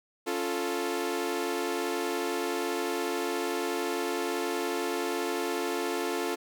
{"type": "chord", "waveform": "sawtooth", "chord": "Db augmented", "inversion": "none", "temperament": "equal", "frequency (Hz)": [277.2, 349.2, 440], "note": ["Db4", "F4", "A4"], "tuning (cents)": [0, 0, 0], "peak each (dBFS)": [-32, -28, -29], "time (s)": [0.26, 6.36], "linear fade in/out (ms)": 20, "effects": []}